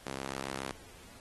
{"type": "tone with high-pass filter", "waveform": "sawtooth", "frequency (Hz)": 67.1, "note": "C2", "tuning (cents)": 44, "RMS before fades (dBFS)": -40, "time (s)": [0.06, 0.72], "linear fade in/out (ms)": 5, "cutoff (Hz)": 260, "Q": 0.58, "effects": ["pink hiss -55 dBFS RMS until 1.2 s", "AAC 32 kbps"]}